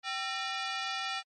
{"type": "ring-modulated tone", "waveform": "15% pulse", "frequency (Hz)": 1062, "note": "C6", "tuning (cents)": 25, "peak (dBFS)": -23, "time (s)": [0.03, 1.23], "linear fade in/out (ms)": 50, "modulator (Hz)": 285, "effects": ["MP3 32 kbps"]}